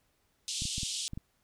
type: band-pass noise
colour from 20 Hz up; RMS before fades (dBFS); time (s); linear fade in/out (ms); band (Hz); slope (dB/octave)
pink; -36; 0.48-1.08; 0; 3000 to 9100; 48
type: clicks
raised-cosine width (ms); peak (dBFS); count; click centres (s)
5; -26; 6; 0.621 / 0.654 / 0.781 / 0.832 / 1.134 / 1.175
effects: pink hiss -73 dBFS RMS until 1.43 s